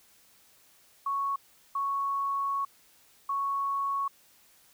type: tone bursts at uneven times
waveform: sine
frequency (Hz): 1108.7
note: C#6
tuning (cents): 0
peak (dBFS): -27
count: 3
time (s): 1.06-1.36 / 1.75-2.65 / 3.29-4.08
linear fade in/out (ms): 5
effects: white hiss -61 dBFS RMS until 4.73 s